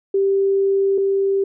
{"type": "tone pair in turn", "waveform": "sine", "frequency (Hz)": [392, 392], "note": ["G4", "G4"], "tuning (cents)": [0, 0], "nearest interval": "unison", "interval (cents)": 0, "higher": "neither", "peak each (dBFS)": [-14, -15], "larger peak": "first", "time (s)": [[0.14, 0.98], [0.98, 1.44]], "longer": "first", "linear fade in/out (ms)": 5, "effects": []}